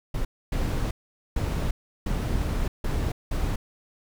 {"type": "noise bursts at uneven times", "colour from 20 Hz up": "brown", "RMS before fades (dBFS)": -26, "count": 6, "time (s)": [[0.14, 0.25], [0.52, 0.91], [1.36, 1.71], [2.06, 2.68], [2.84, 3.12], [3.31, 3.56]], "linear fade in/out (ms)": 5, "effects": []}